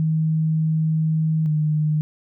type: tone pair in turn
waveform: sine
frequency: 158.2 / 152.99 Hz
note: D#3 / D#3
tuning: +29 / -29 cents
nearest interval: minor second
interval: 58 cents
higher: first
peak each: -17 dBFS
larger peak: neither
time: 0-1.46 / 1.46-2.01 s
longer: first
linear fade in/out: 0 ms
effects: none